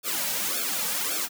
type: noise with flanger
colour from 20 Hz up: white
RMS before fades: -28 dBFS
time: 0.03-1.29 s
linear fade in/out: 50 ms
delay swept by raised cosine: 1 to 2.9 ms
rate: 1.8 Hz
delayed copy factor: -1
effects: high-pass 200 Hz 12 dB/octave